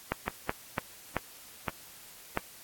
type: slowing click train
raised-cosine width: 0.5 ms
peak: -12 dBFS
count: 7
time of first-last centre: 0.12-2.374 s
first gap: 160 ms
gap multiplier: 1.34
effects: white hiss -51 dBFS RMS until 2.63 s + AAC 64 kbps